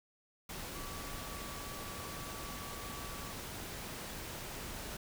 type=tone in noise; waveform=sine; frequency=1146 Hz; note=D6; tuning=43 cents flat; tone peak=-50 dBFS; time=0.75-3.32 s; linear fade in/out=5 ms; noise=pink; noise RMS=-44 dBFS; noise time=0.49-4.97 s; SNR=-9 dB; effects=none